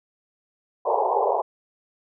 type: band-pass noise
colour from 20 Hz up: white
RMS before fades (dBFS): -22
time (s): 0.85-1.42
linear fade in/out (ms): 10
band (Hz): 390 to 1000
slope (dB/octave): 96
effects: none